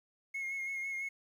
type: tone with vibrato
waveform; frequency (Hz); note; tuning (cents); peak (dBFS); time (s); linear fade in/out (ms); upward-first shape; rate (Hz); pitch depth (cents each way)
triangle; 2162; C#7; -44; -33; 0.34-1.09; 10; sine; 6; 28
effects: tanh soft clip ceiling -30 dBFS + 11-bit